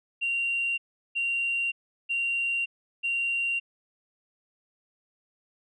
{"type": "tone bursts", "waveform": "sine", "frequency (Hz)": 2763, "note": "F7", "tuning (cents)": -19, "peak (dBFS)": -24, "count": 4, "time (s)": [0.21, 3.6], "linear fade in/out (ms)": 20, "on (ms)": 570, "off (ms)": 370, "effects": ["tanh soft clip ceiling -20 dBFS"]}